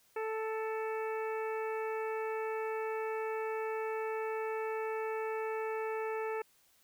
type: harmonic tone with a mistuned harmonic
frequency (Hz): 440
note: A4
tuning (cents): 0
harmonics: 1 / 2 / 3 / 4 / 5 / 6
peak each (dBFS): -35 / -41 / -45 / -47 / -49 / -51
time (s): 0.16-6.42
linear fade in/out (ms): 5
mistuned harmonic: 5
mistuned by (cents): +27
effects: white hiss -68 dBFS RMS until 6.83 s